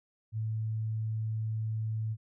sine tone, 110 Hz, A2, in tune, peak -30 dBFS, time 0.32-2.17 s, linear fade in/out 50 ms, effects none

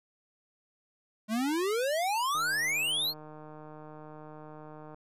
square exponential sweep, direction up, 207.7 to 4435 Hz, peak -28 dBFS, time 1.28-3.14 s, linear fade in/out 50 ms
click train, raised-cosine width 1 ms, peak -34 dBFS, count 398, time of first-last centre 2.35-4.945 s, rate 153 Hz
effects resampled to 32000 Hz

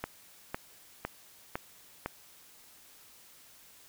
click train, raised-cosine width 0.5 ms, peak -18 dBFS, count 5, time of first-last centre 0.04-2.06 s, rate 1.98 Hz, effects white hiss -57 dBFS RMS until 3.88 s

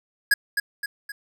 square tone with echo, 1661.2 Hz, G#6, in tune, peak -15 dBFS, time 0.31-0.34 s, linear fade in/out 5 ms, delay 260 ms, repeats 3, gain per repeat -6 dB, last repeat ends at 1.12 s, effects none

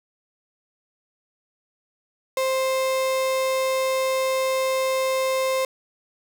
35% pulse tone, 525 Hz, C5, 6 cents sharp, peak -19 dBFS, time 2.37-5.65 s, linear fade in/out 2 ms, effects none

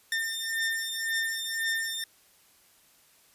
sawtooth beating tone pair, 1806 / 1807.9 Hz, A6 / A6, +45 / +46 cents, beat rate 1.9 Hz, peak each -28 dBFS, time 0.12-2.04 s, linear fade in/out 2 ms, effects white hiss -61 dBFS RMS until 3.34 s + resampled to 32000 Hz

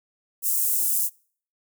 white high-pass noise, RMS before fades -23 dBFS, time 0.42-1.1 s, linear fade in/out 50 ms, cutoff 7900 Hz, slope 24 dB/octave, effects noise-tail reverb RT60 0.5 s tail -26 dB re dry

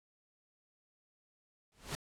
pink noise with exponential growth, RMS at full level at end -35 dBFS, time 1.72-1.95 s, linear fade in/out 0 ms, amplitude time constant 48 ms, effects low-pass 10000 Hz 12 dB/octave

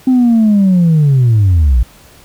sine linear sweep, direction down, 261.6 to 53.6 Hz, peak -4 dBFS, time 0.07-1.83 s, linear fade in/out 5 ms, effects tanh soft clip ceiling -4 dBFS + pink hiss -42 dBFS RMS until 2.24 s

